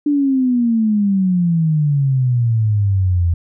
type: exponential sweep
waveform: sine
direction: down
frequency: 296.2 to 83.4 Hz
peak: -12 dBFS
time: 0.06-3.34 s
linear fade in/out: 5 ms
effects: none